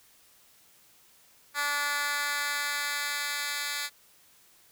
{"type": "tone with high-pass filter sweep", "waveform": "10% pulse", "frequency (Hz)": 289.1, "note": "D4", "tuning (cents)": -27, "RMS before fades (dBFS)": -31, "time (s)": [1.54, 3.9], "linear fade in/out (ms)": 50, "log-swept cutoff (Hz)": [1400, 2500], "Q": 1.2, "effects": ["white hiss -60 dBFS RMS until 4.71 s"]}